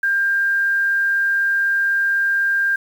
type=tone with quantisation; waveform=sine; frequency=1596 Hz; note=G6; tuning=31 cents sharp; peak=-15 dBFS; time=0.03-2.76 s; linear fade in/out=5 ms; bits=7; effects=none